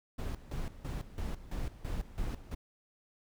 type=noise with tremolo; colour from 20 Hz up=brown; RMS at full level=-36 dBFS; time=0.18-2.55 s; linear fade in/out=10 ms; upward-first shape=square; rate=3 Hz; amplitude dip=80%; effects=none